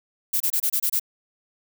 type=noise bursts; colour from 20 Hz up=violet; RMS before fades=-22 dBFS; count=7; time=0.33-0.997 s; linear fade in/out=10 ms; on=73 ms; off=26 ms; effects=none